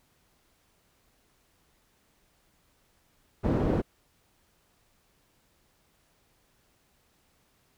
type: low-pass noise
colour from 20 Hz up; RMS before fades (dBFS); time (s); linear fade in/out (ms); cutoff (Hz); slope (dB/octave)
white; -26; 3.43-3.82; 20; 350; 12
effects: pink hiss -68 dBFS RMS until 7.77 s